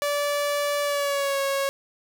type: tone with pitch glide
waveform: sawtooth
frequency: 579 to 550.6 Hz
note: D5 to C#5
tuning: -25 to -12 cents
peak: -19 dBFS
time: 0.02-1.69 s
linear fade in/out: 0 ms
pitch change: -87 cents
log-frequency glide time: 0.83-1.4 s
effects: none